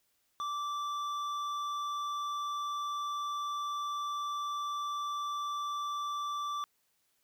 triangle tone with hard clipping, 1168 Hz, D6, 10 cents flat, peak -35 dBFS, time 0.4-6.64 s, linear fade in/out 0 ms, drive 12 dB, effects white hiss -75 dBFS RMS until 7.23 s

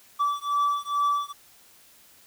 triangle beating tone pair, 1155 / 1157.3 Hz, D6 / D6, -29 / -26 cents, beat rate 2.3 Hz, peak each -24 dBFS, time 0.19-1.33 s, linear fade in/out 20 ms, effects white hiss -55 dBFS RMS until 2.26 s

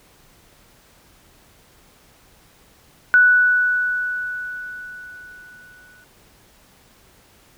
sine tone with exponential decay, 1480 Hz, F#6, in tune, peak -8 dBFS, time 3.14-6.04 s, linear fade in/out 0 ms, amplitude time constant 630 ms, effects pink hiss -53 dBFS RMS until 7.57 s

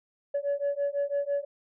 sine beating tone pair, 565 / 571 Hz, C#5 / D5, +33 / -49 cents, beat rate 6 Hz, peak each -28 dBFS, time 0.34-1.45 s, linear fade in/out 10 ms, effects tanh soft clip ceiling -22 dBFS

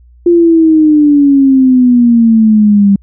sine exponential sweep, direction down, 349.2 to 196.7 Hz, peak -3 dBFS, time 0.26-2.96 s, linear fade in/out 5 ms, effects added 60 Hz sine -38 dBFS peak until 3.02 s

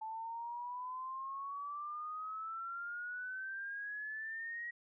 sine exponential sweep, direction up, 873 to 1910 Hz, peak -40 dBFS, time 0.01-4.71 s, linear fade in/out 10 ms, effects none

